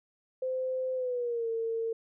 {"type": "tone with pitch glide", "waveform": "sine", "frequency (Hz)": [516, 454.4], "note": ["C5", "A#4"], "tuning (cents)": [-24, -44], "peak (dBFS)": -29, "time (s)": [0.42, 1.93], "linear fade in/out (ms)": 5, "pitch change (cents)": -220, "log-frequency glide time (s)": [0.95, 1.49], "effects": []}